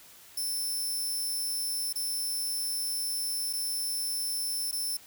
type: tone with dropouts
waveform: 10% pulse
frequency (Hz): 5330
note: E8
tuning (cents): +18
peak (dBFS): -24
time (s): 0.37-4.97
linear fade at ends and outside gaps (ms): 5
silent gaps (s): 1.928-1.956 / 3.529-3.533 / 4.713-4.726
effects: white hiss -53 dBFS RMS until 5.06 s